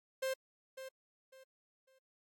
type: tone with echo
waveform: 45% pulse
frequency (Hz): 527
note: C5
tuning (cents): +12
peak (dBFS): -34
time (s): 0.22-0.34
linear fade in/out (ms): 10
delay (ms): 550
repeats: 3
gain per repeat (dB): -11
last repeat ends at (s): 1.99
effects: AAC 64 kbps